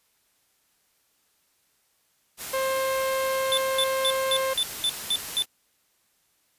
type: noise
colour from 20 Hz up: white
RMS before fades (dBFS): -35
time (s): 2.37-5.46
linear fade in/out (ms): 50
type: harmonic tone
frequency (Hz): 530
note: C5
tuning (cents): +22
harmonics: 1 / 2 / 3 / 4 / 5 / 6 / 7 / 8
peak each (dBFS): -25 / -30 / -36 / -37 / -43 / -43 / -47 / -46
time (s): 2.53-4.54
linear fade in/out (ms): 10
type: tone bursts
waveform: square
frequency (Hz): 3520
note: A7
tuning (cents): 0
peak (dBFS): -22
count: 8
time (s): 3.52-5.422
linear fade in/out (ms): 0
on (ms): 54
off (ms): 210
effects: white hiss -68 dBFS RMS until 6.58 s + resampled to 32000 Hz